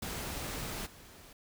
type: noise with level steps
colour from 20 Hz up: pink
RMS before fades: -39 / -54 dBFS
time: 0.02-1.33 s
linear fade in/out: 5 ms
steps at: 0.85 s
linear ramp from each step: 20 ms
effects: none